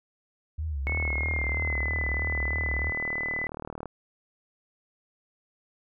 sine tone with vibrato, 73.42 Hz, D2, in tune, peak -28 dBFS, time 0.58-2.91 s, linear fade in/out 10 ms, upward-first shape sine, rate 3.1 Hz, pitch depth 140 cents each way
sine tone with pitch glide, 2198 to 2004 Hz, C#7 to B6, -15 to +25 cents, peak -28 dBFS, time 0.87-3.47 s, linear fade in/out 0 ms, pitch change -160 cents, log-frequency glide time 1-1.92 s
click train, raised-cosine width 1 ms, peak -22 dBFS, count 116, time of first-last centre 0.87-3.857 s, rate 38.5 Hz
effects none

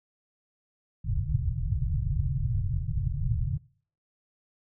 white low-pass noise, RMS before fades -28 dBFS, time 1.04-3.58 s, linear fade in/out 10 ms, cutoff 150 Hz, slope 96 dB/octave, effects noise-tail reverb RT60 0.5 s tail -22 dB re dry

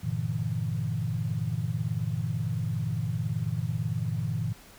sine chord, E half-diminished seventh, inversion first, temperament equal, 98 / 116.54 / 146.83 / 164.81 Hz, G2 / Bb2 / D3 / E3, 0 / 0 / 0 / 0 cents, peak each -35 / -30 / -34 / -33 dBFS, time 0.03-4.53 s, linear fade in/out 10 ms, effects pink hiss -52 dBFS RMS until 4.78 s

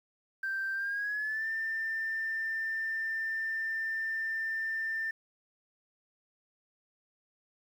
sine tone with pitch glide, 1568 to 1790.8 Hz, G6 to A6, 0 to +30 cents, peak -30 dBFS, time 0.43-5.11 s, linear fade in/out 5 ms, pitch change +230 cents, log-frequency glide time 0.74-1.48 s, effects tanh soft clip ceiling -26 dBFS + 10-bit

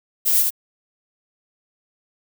violet noise with echo, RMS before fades -18 dBFS, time 0.25-0.43 s, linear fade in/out 20 ms, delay 76 ms, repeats 1, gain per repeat -2 dB, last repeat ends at 0.506 s, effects none

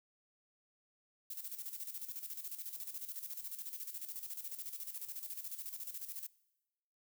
violet noise with tremolo, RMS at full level -43 dBFS, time 1.3-6.27 s, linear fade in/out 5 ms, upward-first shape square, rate 14 Hz, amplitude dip 65%, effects noise-tail reverb RT60 1.0 s tail -22 dB re dry

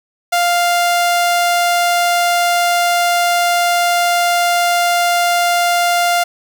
sawtooth tone, 698.5 Hz, F5, in tune, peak -8 dBFS, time 0.32-6.24 s, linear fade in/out 10 ms, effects 8-bit

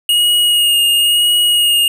square tone with vibrato, 2868 Hz, F7, 45 cents sharp, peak -10 dBFS, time 0.09-1.88 s, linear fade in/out 2 ms, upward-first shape sine, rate 0.97 Hz, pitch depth 20 cents each way, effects none

